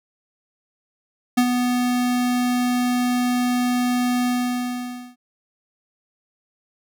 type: tone with ADSR envelope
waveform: square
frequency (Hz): 246.9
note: B3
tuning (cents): 0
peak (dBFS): -13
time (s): 1.37-5.16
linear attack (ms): 11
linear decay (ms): 69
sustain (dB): -6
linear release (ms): 900
effects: none